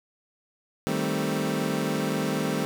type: chord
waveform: 25% pulse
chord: A half-diminished seventh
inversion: second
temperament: equal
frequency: 155.56 / 196 / 220 / 261.6 Hz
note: Eb3 / G3 / A3 / C4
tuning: 0 / 0 / 0 / 0 cents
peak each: -27 dBFS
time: 0.87-2.65 s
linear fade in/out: 0 ms
effects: none